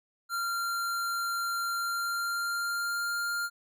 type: tone with pitch glide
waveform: square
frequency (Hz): 1382 to 1400.5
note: F6 to F6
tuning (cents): -19 to +4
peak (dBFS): -30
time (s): 0.29-3.5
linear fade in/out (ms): 50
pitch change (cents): +23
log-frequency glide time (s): 1.73-3.18
effects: none